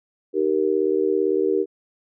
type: chord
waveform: sine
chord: Eb major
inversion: none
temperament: just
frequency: 311.1 / 388.9 / 466.7 Hz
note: Eb4 / G4 / Bb4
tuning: 0 / -14 / +2 cents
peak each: -25 / -20 / -23 dBFS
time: 0.33-1.66 s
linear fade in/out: 50 ms
effects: none